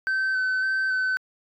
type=tone with vibrato; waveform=sine; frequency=1532 Hz; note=G6; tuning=40 cents flat; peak=-19 dBFS; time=0.07-1.17 s; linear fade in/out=0 ms; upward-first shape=square; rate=1.8 Hz; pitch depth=14 cents each way; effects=tanh soft clip ceiling -21 dBFS